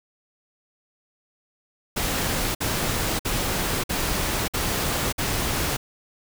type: noise bursts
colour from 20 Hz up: pink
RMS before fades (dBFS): -25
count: 6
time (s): 1.96-5.77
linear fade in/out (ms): 10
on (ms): 590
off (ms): 54
effects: none